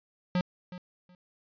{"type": "tone with echo", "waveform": "square", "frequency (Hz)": 180, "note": "F#3", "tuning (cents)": -47, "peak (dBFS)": -25, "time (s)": [0.35, 0.41], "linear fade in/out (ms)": 2, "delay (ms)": 370, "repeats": 2, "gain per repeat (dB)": -15, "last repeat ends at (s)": 1.15, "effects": ["resampled to 11025 Hz"]}